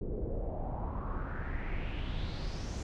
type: noise with low-pass filter sweep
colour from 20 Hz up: brown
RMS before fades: -36 dBFS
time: 0.01-2.83 s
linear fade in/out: 5 ms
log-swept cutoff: 390 to 6900 Hz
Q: 4
effects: none